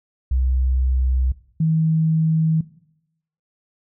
sine tone pair in turn, 64.2 / 159.82 Hz, C2 / D#3, -32 / +47 cents, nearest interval octave + major third, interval 1579 cents, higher second, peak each -16 / -15 dBFS, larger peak second, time 0.31-1.32 / 1.6-2.61 s, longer neither, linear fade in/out 5 ms, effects noise-tail reverb RT60 0.8 s tail -18 dB re dry

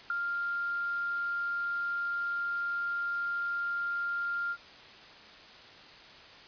sine tone with ADSR envelope, 1396.9 Hz, F6, in tune, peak -25 dBFS, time 0.1-4.57 s, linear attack 3 ms, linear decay 8 ms, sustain -5 dB, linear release 58 ms, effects white hiss -51 dBFS RMS until 6.47 s + resampled to 11025 Hz

